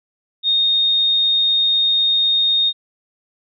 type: tone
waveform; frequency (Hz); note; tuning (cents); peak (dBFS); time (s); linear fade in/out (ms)
sine; 3696; A#7; -16; -13; 0.43-2.73; 50
effects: none